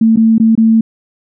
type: tone with dropouts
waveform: sine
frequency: 223.9 Hz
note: A3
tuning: 30 cents sharp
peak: -5 dBFS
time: 0.01-0.81 s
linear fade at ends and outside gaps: 5 ms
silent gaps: 0.161-0.171 / 0.382-0.399 / 0.553-0.576 s
effects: none